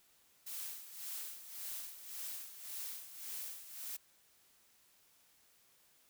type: noise with tremolo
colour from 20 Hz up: blue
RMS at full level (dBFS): -43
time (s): 0.46-3.97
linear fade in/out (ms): 10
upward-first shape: sine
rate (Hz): 1.8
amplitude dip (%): 70
effects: white hiss -69 dBFS RMS until 6.09 s